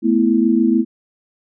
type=chord; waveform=sine; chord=A suspended second; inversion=none; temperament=equal; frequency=220 / 246.9 / 329.6 Hz; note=A3 / B3 / E4; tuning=0 / 0 / 0 cents; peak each=-16 dBFS; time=0.02-0.85 s; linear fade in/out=50 ms; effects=none